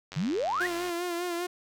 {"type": "click train", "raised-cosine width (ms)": 0.2, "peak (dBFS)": -23, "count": 74, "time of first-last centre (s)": [0.12, 0.894], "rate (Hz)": 94.3}
{"type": "exponential sweep", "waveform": "sine", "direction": "up", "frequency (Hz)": [139.8, 2036], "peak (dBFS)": -26, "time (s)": [0.16, 0.67], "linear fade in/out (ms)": 10}
{"type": "tone with vibrato", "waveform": "sawtooth", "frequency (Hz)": 349.2, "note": "F4", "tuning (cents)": 0, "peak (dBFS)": -26, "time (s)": [0.6, 1.47], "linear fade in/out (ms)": 10, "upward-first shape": "sine", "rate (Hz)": 5, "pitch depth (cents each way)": 48}
{"effects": []}